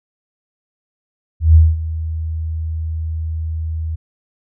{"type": "tone with ADSR envelope", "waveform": "sine", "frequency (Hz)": 80, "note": "D#2", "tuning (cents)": 49, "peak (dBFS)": -3, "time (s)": [1.4, 3.96], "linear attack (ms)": 150, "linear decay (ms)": 210, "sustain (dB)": -16, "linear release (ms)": 13, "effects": []}